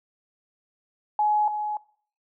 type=tone pair in turn; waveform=sine; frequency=843 / 843 Hz; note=G#5 / G#5; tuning=+26 / +26 cents; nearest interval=unison; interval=0 cents; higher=neither; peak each=-19 / -26 dBFS; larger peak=first; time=1.19-1.48 / 1.48-1.77 s; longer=neither; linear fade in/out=2 ms; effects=noise-tail reverb RT60 0.5 s tail -20 dB re dry